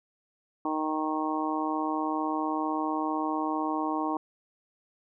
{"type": "harmonic tone", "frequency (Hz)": 155.56, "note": "D#3", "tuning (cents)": 0, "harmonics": [2, 3, 4, 5, 6, 7], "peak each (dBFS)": [-30, -40, -39, -34, -34, -34], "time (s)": [0.65, 4.17], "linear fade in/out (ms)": 2, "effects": []}